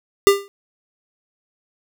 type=tone with exponential decay; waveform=square; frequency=398.9 Hz; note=G4; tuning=30 cents sharp; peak=-5 dBFS; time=0.27-0.48 s; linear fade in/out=0 ms; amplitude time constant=44 ms; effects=none